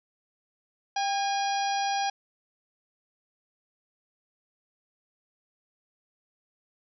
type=harmonic tone with a mistuned harmonic; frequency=817 Hz; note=G#5; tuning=29 cents flat; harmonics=1 / 2 / 3 / 4 / 5 / 6 / 7; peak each=-26 / -37 / -39 / -39 / -42 / -39 / -39 dBFS; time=0.96-2.1 s; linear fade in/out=5 ms; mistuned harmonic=1; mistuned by=-51 cents; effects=none